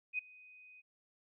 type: tone with ADSR envelope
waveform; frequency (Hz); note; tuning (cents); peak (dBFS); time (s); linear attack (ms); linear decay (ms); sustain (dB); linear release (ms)
sine; 2500; D#7; +8; -31; 0.13-0.82; 56; 8; -24; 26
effects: none